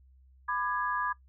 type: chord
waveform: sine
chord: G# diminished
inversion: first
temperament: just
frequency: 996.7 / 1196.1 / 1661.2 Hz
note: B5 / D6 / G#6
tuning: +16 / +31 / 0 cents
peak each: -33 dBFS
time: 0.48-1.13 s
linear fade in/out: 10 ms
effects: noise-tail reverb RT60 0.1 s tail -19 dB re dry + added 65 Hz sine -56 dBFS peak until 1.28 s